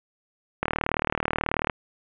click train, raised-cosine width 0.5 ms, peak -8 dBFS, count 42, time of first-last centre 0.63-1.698 s, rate 38.4 Hz, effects resampled to 8000 Hz + 8-bit

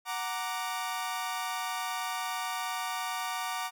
sawtooth chord, Gb augmented, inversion none, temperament equal, 740 / 932.3 / 1174.7 Hz, Gb5 / Bb5 / D6, 0 / 0 / 0 cents, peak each -33 dBFS, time 0.05-3.71 s, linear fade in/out 50 ms, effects none

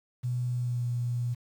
sine tone with pitch glide, 123.47 to 121 Hz, B2 to B2, 0 to -35 cents, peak -27 dBFS, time 0.23-1.35 s, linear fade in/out 20 ms, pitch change -35 cents, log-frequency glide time 0.47-0.87 s, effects 9-bit

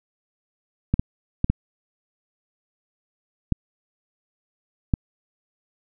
clicks, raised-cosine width 5 ms, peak -6 dBFS, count 6, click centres 0.94 / 0.995 / 1.444 / 1.5 / 3.523 / 4.938 s, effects none

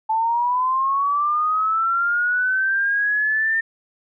sine linear sweep, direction up, 873 to 1809 Hz, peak -17 dBFS, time 0.09-3.61 s, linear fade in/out 10 ms, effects none

